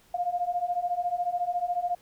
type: beating tone pair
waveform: sine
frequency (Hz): 698.5 / 712.5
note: F5 / F5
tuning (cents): 0 / +34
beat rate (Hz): 14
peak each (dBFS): -30 / -28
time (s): 0.14-1.95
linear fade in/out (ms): 5
effects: pink hiss -60 dBFS RMS until 2.01 s